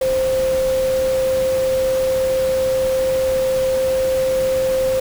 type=tone in noise; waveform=sine; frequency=523.3 Hz; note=C5; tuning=in tune; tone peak=-15 dBFS; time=0.01-5 s; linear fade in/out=5 ms; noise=pink; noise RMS=-30 dBFS; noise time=0.01-5 s; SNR=+12 dB; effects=none